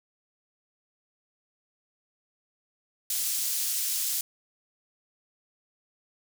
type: high-pass noise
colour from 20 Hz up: pink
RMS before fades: -29 dBFS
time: 3.1-4.21 s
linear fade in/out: 2 ms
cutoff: 6200 Hz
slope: 12 dB/octave
effects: none